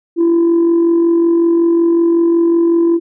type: tone with amplitude modulation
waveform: sine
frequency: 337.1 Hz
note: E4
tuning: 39 cents sharp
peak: -5 dBFS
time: 0.16-3 s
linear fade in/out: 50 ms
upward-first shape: sine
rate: 45.4 Hz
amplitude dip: 40%
effects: tanh soft clip ceiling -6 dBFS